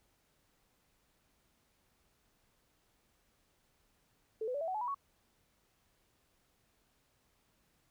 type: tone with pitch steps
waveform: sine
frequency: 440 / 502.5 / 573.9 / 655.5 / 748.6 / 854.9 / 976.4 / 1115.2 Hz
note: A4 / B4 / D5 / E5 / F#5 / G#5 / B5 / C#6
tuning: 0 / +30 / -40 / -10 / +20 / +50 / -20 / +10 cents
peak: -34 dBFS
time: 4.41-4.946 s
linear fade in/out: 5 ms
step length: 67 ms
effects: pink hiss -74 dBFS RMS until 7.9 s